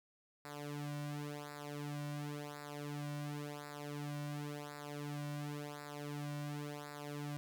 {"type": "tone with flanger", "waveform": "sawtooth", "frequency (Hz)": 146.3, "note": "D3", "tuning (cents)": -6, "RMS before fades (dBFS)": -44, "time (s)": [0.45, 7.37], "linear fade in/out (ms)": 0, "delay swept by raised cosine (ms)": [0.32, 2.42], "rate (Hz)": 0.93, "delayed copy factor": -0.85, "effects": []}